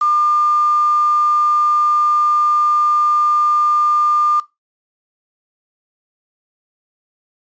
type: tone with quantisation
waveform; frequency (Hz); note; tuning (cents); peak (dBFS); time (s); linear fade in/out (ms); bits
sine; 1200; D6; +37; -12; 0.01-4.4; 5; 5
effects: noise-tail reverb RT60 0.2 s tail -17 dB re dry + resampled to 16000 Hz